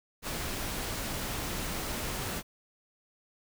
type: noise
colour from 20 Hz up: pink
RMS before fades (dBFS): -35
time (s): 0.22-2.43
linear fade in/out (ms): 50
effects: none